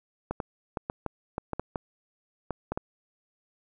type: clicks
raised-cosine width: 1 ms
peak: -16 dBFS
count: 12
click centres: 0.31 / 0.402 / 0.772 / 0.899 / 1.063 / 1.381 / 1.533 / 1.596 / 1.758 / 2.507 / 2.72 / 2.775 s
effects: none